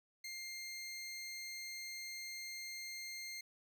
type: tone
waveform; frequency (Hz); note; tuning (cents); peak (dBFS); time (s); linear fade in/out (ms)
20% pulse; 2110; C7; +14; -39; 0.24-3.41; 5
effects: none